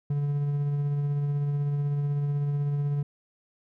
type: tone with tremolo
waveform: triangle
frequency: 144 Hz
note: D3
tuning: 34 cents flat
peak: -21 dBFS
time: 0.1-3.03 s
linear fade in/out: 5 ms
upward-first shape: triangle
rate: 16 Hz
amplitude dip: 30%
effects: none